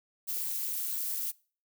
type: noise with amplitude modulation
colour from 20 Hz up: violet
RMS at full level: -30 dBFS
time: 0.27-1.32 s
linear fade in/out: 20 ms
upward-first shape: sine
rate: 296 Hz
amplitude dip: 85%
effects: noise-tail reverb RT60 0.4 s tail -23 dB re dry